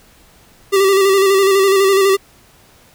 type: tone with vibrato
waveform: square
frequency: 390 Hz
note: G4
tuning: 9 cents flat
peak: -10 dBFS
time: 0.72-2.17 s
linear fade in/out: 20 ms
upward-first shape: square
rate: 12 Hz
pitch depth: 34 cents each way
effects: pink hiss -48 dBFS RMS until 2.94 s